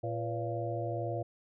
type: harmonic tone with a mistuned harmonic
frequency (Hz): 114.9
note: A#2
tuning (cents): -25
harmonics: 1 / 3 / 4 / 5 / 6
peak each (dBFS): -36 / -40 / -40 / -39 / -39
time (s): 0.03-1.23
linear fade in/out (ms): 10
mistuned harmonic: 4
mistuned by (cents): +120
effects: none